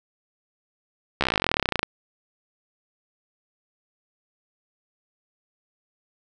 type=slowing click train; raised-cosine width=0.3 ms; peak=-5 dBFS; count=27; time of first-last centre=1.21-1.83 s; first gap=14 ms; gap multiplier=1.04; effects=none